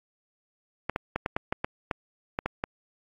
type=clicks; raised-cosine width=0.5 ms; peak=-12 dBFS; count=11; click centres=0.896 / 0.961 / 1.16 / 1.261 / 1.365 / 1.525 / 1.645 / 1.912 / 2.389 / 2.46 / 2.639 s; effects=AAC 32 kbps